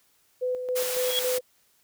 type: tone with tremolo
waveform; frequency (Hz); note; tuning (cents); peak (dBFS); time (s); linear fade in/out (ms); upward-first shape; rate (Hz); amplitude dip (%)
sine; 503; B4; +32; -24; 0.41-1.41; 20; square; 3.6; 50
type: high-pass noise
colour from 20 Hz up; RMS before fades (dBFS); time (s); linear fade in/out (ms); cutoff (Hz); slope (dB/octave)
white; -31; 0.75-1.39; 20; 460; 12
type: tone with exponential growth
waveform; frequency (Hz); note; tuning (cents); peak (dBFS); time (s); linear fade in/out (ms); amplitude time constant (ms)
sine; 3322; G#7; 0; -20; 0.96-1.19; 0; 49
effects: white hiss -65 dBFS RMS until 1.83 s